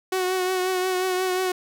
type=tone with vibrato; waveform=sawtooth; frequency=370 Hz; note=F#4; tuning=in tune; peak=-18 dBFS; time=0.12-1.52 s; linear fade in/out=5 ms; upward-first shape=triangle; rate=5.6 Hz; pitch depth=34 cents each way; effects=none